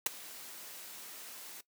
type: noise with ADSR envelope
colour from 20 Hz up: white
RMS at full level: -26 dBFS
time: 0.06-1.61 s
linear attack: 5 ms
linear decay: 11 ms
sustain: -22 dB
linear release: 6 ms
effects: noise-tail reverb RT60 0.1 s tail -18 dB re dry + high-pass 200 Hz 12 dB/octave